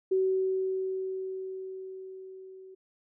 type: tone with level ramp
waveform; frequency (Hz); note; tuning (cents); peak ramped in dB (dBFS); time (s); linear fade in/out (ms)
sine; 378.3; F#4; +38; -22 to -46; 0.11-2.75; 10
effects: none